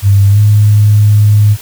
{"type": "tone with pitch glide", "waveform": "sine", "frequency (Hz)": [99.6, 104.73], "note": ["G2", "G#2"], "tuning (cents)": [28, 15], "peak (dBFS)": -3, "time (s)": [0.02, 1.57], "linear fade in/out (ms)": 50, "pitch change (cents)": 87, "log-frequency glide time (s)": [0.3, 0.39], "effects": ["white hiss -31 dBFS RMS until 1.61 s"]}